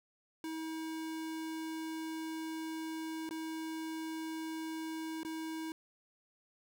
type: tone with dropouts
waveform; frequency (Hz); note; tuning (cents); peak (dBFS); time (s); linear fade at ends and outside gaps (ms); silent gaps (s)
square; 320; D#4; +49; -39; 0.44-5.72; 1; 3.291-3.309 / 5.232-5.249
effects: none